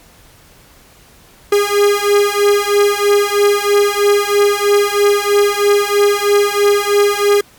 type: beating tone pair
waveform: 45% pulse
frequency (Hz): 406.8 / 409.9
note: G#4 / G#4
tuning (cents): -36 / -23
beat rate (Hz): 3.1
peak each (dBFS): -13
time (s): 1.52-7.41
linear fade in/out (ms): 5
effects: pink hiss -45 dBFS RMS until 7.58 s + MP3 96 kbps